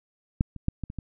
clicks, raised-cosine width 5 ms, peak -9 / -26 / -11 / -19 / -25 / -21 dBFS, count 6, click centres 0.409 / 0.563 / 0.684 / 0.837 / 0.901 / 0.987 s, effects none

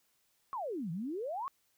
sine exponential two-way sweep, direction down then up, 1146 to 155.56 to 1146 Hz, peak -35 dBFS, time 0.53-1.48 s, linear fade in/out 0 ms, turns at 0.91 s, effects white hiss -74 dBFS RMS until 1.77 s

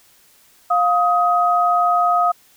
sine tone pair together, 705 / 1259.1 Hz, F5 / D#6, +16 / +20 cents, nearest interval minor seventh, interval 1004 cents, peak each -16 dBFS, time 0.7-2.32 s, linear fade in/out 10 ms, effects white hiss -53 dBFS RMS until 2.56 s

